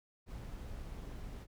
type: noise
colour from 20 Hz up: brown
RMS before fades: -45 dBFS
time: 0.26-1.47 s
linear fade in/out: 50 ms
effects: none